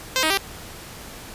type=tone with pitch steps; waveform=5% pulse; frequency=519 / 314.7 / 392.7 Hz; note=C5 / D#4 / G4; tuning=-14 / +20 / +3 cents; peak=-7 dBFS; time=0.16-0.373 s; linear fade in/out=0 ms; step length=71 ms; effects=pink hiss -39 dBFS RMS until 1.34 s + resampled to 32000 Hz